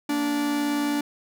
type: tone pair together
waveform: 45% pulse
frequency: 232.4 / 291.3 Hz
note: A#3 / D4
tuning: -5 / -14 cents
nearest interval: major third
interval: 391 cents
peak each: -33 / -23 dBFS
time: 0.09-1.01 s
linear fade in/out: 5 ms
effects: none